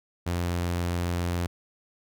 sawtooth tone, 87.2 Hz, F2, 2 cents flat, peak -22 dBFS, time 0.26-1.47 s, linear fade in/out 10 ms, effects none

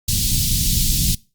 pink band-stop noise, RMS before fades -18 dBFS, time 0.08-1.15 s, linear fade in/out 5 ms, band 190 to 3700 Hz, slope 24 dB/octave, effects noise-tail reverb RT60 0.3 s tail -23 dB re dry + Opus 48 kbps

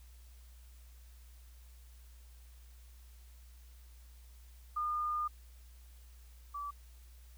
sine tone pair in turn, 1214 / 1155.8 Hz, D#6 / D6, -43 / -28 cents, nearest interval minor second, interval 85 cents, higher first, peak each -32 / -38 dBFS, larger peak first, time 4.76-5.28 / 6.54-6.71 s, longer first, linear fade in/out 10 ms, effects added 60 Hz sine -53 dBFS peak until 7.37 s + white hiss -66 dBFS RMS until 7.37 s

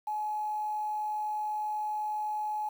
sine tone with quantisation, 849 Hz, G#5, 38 cents sharp, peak -30 dBFS, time 0.07-2.69 s, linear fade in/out 5 ms, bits 9, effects none

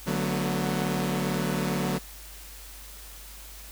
sawtooth chord, B minor seventh, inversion first, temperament equal with one note detuned, 146.83 / 185 / 224.6 / 246.9 Hz, D3 / F#3 / A3 / B3, 0 / 0 / +36 / 0 cents, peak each -27 / -25 / -29 / -30 dBFS, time 0.06-1.99 s, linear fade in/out 20 ms, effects added 50 Hz sine -45 dBFS peak until 3.71 s + white hiss -46 dBFS RMS until 3.71 s

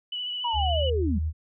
sine tone with vibrato, 2960 Hz, F#7, in tune, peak -29 dBFS, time 0.12-0.9 s, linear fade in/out 5 ms, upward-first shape triangle, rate 14 Hz, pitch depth 31 cents each way
sine linear sweep, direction down, 985 to 174.61 Hz, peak -25 dBFS, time 0.44-1.19 s, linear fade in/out 10 ms
sine tone with pitch glide, 75 to 78.5 Hz, D2 to D#2, +37 to +16 cents, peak -24 dBFS, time 0.53-1.33 s, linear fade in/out 50 ms, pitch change +79 cents, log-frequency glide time 0.66-0.86 s
effects none

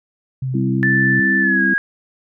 sine tone with vibrato, 130.7 Hz, C3, 1 cent flat, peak -19 dBFS, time 0.42-1.2 s, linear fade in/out 5 ms, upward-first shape sine, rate 9.1 Hz, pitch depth 17 cents each way
sine chord, C major, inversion second, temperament equal with one note detuned, 196 / 261.6 / 331.7 Hz, G3 / C4 / E4, 0 / 0 / +11 cents, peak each -20 / -22 / -23 dBFS, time 0.54-1.74 s, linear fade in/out 5 ms
sine tone with pitch glide, 1760 to 1642.1 Hz, A6 to G#6, 0 to -20 cents, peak -14 dBFS, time 0.83-1.78 s, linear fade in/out 0 ms, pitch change -120 cents, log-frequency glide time 1.4-1.62 s
effects none

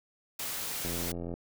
white noise, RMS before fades -36 dBFS, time 0.39-1.12 s, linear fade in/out 5 ms
click train, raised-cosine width 2 ms, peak -25 dBFS, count 43, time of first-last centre 0.85-1.34 s, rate 85.8 Hz
effects none

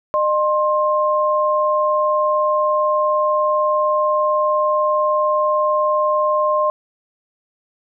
sine tone pair together, 608 / 1059.3 Hz, D#5 / C6, -40 / +21 cents, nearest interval minor seventh, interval 961 cents, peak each -17 dBFS, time 0.14-6.7 s, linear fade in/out 0 ms, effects none

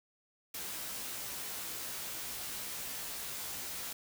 white noise with comb filter, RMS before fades -41 dBFS, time 0.54-3.93 s, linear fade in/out 5 ms, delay 16 ms, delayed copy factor +0.7, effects none

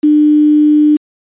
sine tone with quantisation, 300 Hz, D4, 37 cents sharp, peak -5 dBFS, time 0.03-0.97 s, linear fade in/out 10 ms, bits 5, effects resampled to 8000 Hz

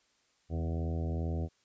harmonic tone with a mistuned harmonic, 82.41 Hz, E2, in tune, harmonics 1 / 2 / 3 / 4 / 5 / 6 / 7 / 8 / 9, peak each -32 / -38 / -42 / -44 / -46 / -48 / -49 / -50 / -51 dBFS, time 0.49-1.49 s, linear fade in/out 50 ms, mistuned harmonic 2, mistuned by -43 cents, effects white hiss -71 dBFS RMS until 1.64 s + resampled to 16000 Hz

